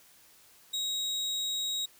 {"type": "tone", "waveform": "35% pulse", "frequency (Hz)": 3800, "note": "A#7", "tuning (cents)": 33, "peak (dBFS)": -28, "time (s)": [0.73, 1.86], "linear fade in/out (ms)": 10, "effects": ["white hiss -59 dBFS RMS until 1.99 s"]}